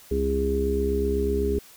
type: harmonic tone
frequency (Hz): 68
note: C#2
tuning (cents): -33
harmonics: 1 / 3 / 4 / 5 / 6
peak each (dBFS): -26 / -32 / -32 / -35 / -24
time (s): 0.11-1.59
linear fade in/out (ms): 5
effects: white hiss -50 dBFS RMS until 1.76 s